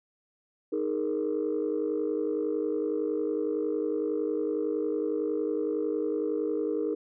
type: chord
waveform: sine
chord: D# suspended fourth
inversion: none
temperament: equal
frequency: 311.1 / 415.3 / 466.2 Hz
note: D#4 / G#4 / A#4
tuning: 0 / 0 / 0 cents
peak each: -30 dBFS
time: 0.72-6.95 s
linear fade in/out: 10 ms
effects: tanh soft clip ceiling -20 dBFS